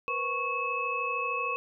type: tone cluster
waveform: sine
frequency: 477.9 / 511 / 1105 / 2590 Hz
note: A#4 / C5 / C#6 / E7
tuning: +43 / -41 / -6 / -31 cents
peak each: -38 / -40 / -31 / -32 dBFS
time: 0.08-1.56 s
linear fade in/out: 0 ms
effects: none